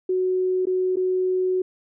sine tone with dropouts, 370 Hz, F#4, in tune, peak -19 dBFS, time 0.09-1.62 s, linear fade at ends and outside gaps 5 ms, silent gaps 0.655-0.669 / 0.959-0.968 s, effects none

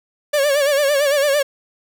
45% pulse tone with vibrato, 570 Hz, C#5, 48 cents sharp, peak -14 dBFS, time 0.33-1.43 s, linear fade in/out 10 ms, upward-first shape sine, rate 8.9 Hz, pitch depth 84 cents each way, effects none

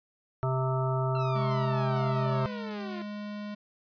harmonic tone, 130.81 Hz, C3, in tune, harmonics 1 / 3 / 5 / 7 / 9 / 10, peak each -27 / -35 / -34 / -37 / -40 / -37 dBFS, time 0.43-2.46 s, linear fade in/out 0 ms
sawtooth exponential sweep, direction down, 1368 to 341 Hz, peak -35 dBFS, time 1.15-3.02 s, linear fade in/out 2 ms
square tone, 207.7 Hz, G#3, in tune, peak -36 dBFS, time 1.35-3.55 s, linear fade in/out 10 ms
effects resampled to 11025 Hz

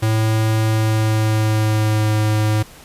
square tone with pitch glide, 110 to 107.43 Hz, A2 to A2, 0 to -41 cents, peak -15 dBFS, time 0.02-2.63 s, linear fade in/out 10 ms, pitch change -41 cents, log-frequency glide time 0.65-2.14 s, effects pink hiss -42 dBFS RMS until 2.84 s + resampled to 32000 Hz

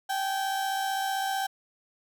35% pulse tone pair together, 776 / 831.6 Hz, G5 / G#5, -18 / +2 cents, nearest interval minor second, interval 120 cents, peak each -26 / -35 dBFS, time 0.09-1.47 s, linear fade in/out 10 ms, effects none

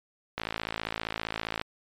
click train, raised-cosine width 0.3 ms, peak -14 dBFS, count 69, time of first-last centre 0.38-1.614 s, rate 55.1 Hz, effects MP3 96 kbps

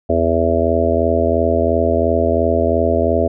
harmonic tone, 82.9 Hz, E2, 10 cents sharp, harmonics 1 / 3 / 4 / 5 / 6 / 7 / 8, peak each -20 / -21 / -23 / -20 / -23 / -20 / -18 dBFS, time 0.09-3.28 s, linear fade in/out 10 ms, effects none

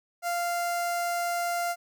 sawtooth tone with notch filter, 695 Hz, F5, 9 cents flat, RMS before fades -29 dBFS, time 0.22-1.76 s, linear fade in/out 50 ms, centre 3300 Hz, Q 1.4, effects none

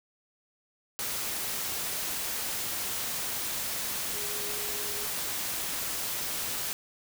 sine tone in noise, 415.3 Hz, G#4, in tune, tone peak -43 dBFS, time 4.14-5.05 s, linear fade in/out 0 ms, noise white, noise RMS -33 dBFS, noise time 0.99-6.73 s, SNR -13 dB, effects none

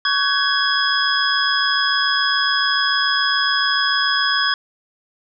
sine tone cluster, 1122 / 1523 / 1670 / 3337 / 5050 Hz, C#6 / F#6 / G#6 / G#7 / D#8, +21 / +50 / +9 / +8 / +25 cents, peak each -22 dBFS, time 0.05-4.54 s, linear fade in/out 2 ms, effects none

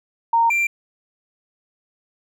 sine / triangle tone pair in turn, 924 / 2365 Hz, A#5 / D7, -16 / +12 cents, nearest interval octave + major third, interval 1628 cents, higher second, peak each -13 / -15 dBFS, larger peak first, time 0.33-0.5 / 0.5-0.67 s, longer neither, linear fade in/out 5 ms, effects none

